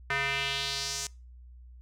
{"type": "tone with band-pass filter sweep", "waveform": "square", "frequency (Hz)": 138.59, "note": "C#3", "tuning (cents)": 0, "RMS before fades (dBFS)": -32, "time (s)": [0.1, 1.07], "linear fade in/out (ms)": 2, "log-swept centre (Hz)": [1800, 6900], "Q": 2.3, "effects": ["noise-tail reverb RT60 0.3 s tail -24 dB re dry", "added 61 Hz sine -47 dBFS peak until 1.81 s"]}